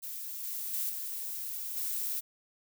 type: noise with level steps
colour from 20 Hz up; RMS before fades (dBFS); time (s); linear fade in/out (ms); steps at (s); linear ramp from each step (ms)
violet; -40 / -37 / -33 / -38 / -34; 0.02-2.21; 20; 0.43 / 0.73 / 0.89 / 1.76; 10
effects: none

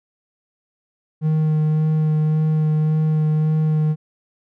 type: tone with vibrato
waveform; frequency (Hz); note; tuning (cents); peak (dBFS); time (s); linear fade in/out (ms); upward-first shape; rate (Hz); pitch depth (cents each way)
triangle; 155.1; D#3; -5; -13; 1.21-3.96; 50; sine; 1.8; 13
effects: none

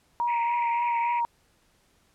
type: tone with vibrato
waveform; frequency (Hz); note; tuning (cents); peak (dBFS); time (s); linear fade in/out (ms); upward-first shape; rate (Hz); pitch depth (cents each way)
sine; 944; A#5; +22; -23; 0.2-1.25; 0; triangle; 3.5; 25
type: band-pass noise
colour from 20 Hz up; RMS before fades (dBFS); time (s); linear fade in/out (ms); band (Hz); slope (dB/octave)
white; -38; 0.27-1.21; 20; 2000 to 2500; 96
effects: pink hiss -65 dBFS RMS until 2.14 s + low-pass 12000 Hz 12 dB/octave

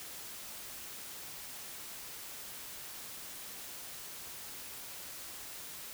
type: silence
effects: white hiss -46 dBFS RMS until 5.93 s

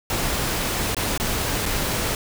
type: noise with dropouts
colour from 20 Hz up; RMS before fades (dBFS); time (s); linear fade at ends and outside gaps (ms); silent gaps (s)
pink; -24; 0.1-2.15; 1; 0.947-0.967 / 1.177-1.199 / 1.656-1.661
effects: none

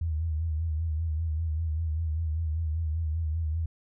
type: tone with vibrato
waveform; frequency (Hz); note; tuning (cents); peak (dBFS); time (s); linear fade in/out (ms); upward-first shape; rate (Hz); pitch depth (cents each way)
sine; 79.8; D#2; +44; -26; 0.01-3.66; 5; sine; 5.1; 74
effects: none

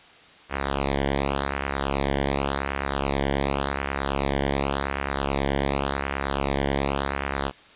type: tone with flanger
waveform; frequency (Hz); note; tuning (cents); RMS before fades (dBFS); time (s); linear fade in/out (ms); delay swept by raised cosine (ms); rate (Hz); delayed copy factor
sawtooth; 69.3; C#2; 0; -26; 0.49-7.52; 50; 0.26 to 0.78; 0.89; -0.85
effects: white hiss -50 dBFS RMS until 7.75 s + resampled to 8000 Hz

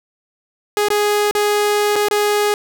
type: tone with dropouts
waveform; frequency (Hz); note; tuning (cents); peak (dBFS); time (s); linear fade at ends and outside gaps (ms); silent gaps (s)
sawtooth; 415.3; G#4; 0; -10; 0.77-2.54; 1; 0.885-0.903 / 1.311-1.351 / 1.957-1.961 / 2.085-2.11
effects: none

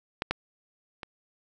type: clicks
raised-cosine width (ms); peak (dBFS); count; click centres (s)
0.3; -12 / -10 / -21; 3; 0.221 / 0.31 / 1.032
effects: none

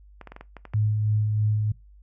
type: clicks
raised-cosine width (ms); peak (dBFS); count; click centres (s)
0.5; -25; 8; 0.213 / 0.273 / 0.32 / 0.364 / 0.41 / 0.567 / 0.653 / 0.736
type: tone with tremolo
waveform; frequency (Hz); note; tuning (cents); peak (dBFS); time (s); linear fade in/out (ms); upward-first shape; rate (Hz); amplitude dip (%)
sine; 106.6; G#2; +46; -19; 0.74-1.72; 5; sine; 3.1; 30
effects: noise-tail reverb RT60 0.2 s tail -20 dB re dry + added 50 Hz sine -48 dBFS peak until 2.02 s

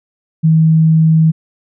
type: tone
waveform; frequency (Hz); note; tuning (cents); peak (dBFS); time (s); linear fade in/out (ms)
sine; 159.9; D#3; +48; -6; 0.43-1.32; 20
effects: none

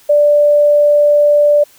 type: tone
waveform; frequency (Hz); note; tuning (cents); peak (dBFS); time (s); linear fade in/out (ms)
sine; 587.3; D5; 0; -6; 0.09-1.64; 10
effects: white hiss -46 dBFS RMS until 1.78 s

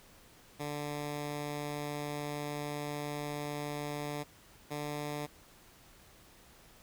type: tone pair in turn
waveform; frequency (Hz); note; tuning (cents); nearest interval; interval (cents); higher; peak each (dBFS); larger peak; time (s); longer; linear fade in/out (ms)
10% pulse; 146.83 / 147.54; D3 / D3; 0 / +8; unison; 8; second; -28; neither; 0.59-4.24 / 4.7-5.27; first; 20
effects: pink hiss -59 dBFS RMS until 6.82 s

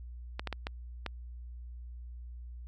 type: clicks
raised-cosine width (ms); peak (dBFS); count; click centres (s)
0.3; -19; 5; 0.395 / 0.473 / 0.527 / 0.669 / 1.063
effects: added 60 Hz sine -42 dBFS peak until 2.67 s

